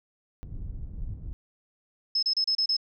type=low-pass noise; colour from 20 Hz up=pink; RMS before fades=-36 dBFS; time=0.43-1.33 s; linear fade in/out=0 ms; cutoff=100 Hz; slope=12 dB/octave
type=tone bursts; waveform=sine; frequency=5190 Hz; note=E8; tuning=28 cents flat; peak=-22 dBFS; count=6; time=2.15-2.767 s; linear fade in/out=5 ms; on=77 ms; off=31 ms
effects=none